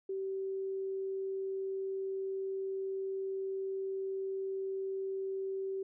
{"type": "tone", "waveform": "sine", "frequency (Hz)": 385.6, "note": "G4", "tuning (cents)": -28, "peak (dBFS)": -34, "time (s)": [0.09, 5.83], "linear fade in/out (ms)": 5, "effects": []}